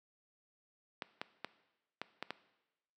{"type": "clicks", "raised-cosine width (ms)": 0.3, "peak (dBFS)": -22, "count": 6, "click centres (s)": [1.022, 1.215, 1.446, 2.016, 2.226, 2.306], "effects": ["noise-tail reverb RT60 1.0 s tail -17 dB re dry", "high-pass 200 Hz 12 dB/octave"]}